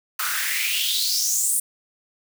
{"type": "noise with high-pass filter sweep", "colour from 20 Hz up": "white", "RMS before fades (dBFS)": -23, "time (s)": [0.19, 1.6], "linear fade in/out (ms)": 5, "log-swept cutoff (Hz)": [1200, 9600], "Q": 5.5, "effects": []}